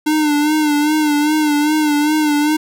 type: tone with vibrato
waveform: square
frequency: 300.8 Hz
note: D4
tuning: 42 cents sharp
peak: -13 dBFS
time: 0.06-2.57 s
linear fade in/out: 10 ms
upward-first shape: sine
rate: 2.5 Hz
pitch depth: 51 cents each way
effects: none